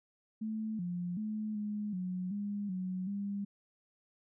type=tone with pitch steps; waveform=sine; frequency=218.3 / 176.5 / 214.5 / 209 / 182.7 / 203.9 / 184.8 / 200.8 Hz; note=A3 / F3 / A3 / G#3 / F#3 / G#3 / F#3 / G3; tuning=-13 / +19 / -44 / +11 / -22 / -32 / -2 / +42 cents; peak=-34 dBFS; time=0.41-3.45 s; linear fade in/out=10 ms; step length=380 ms; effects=none